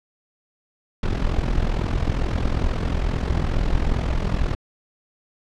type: noise with amplitude modulation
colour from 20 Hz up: brown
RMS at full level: -18 dBFS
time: 1.03-4.55 s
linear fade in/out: 2 ms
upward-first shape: sine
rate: 42.3 Hz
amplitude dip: 75%
effects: low-pass 5000 Hz 12 dB/octave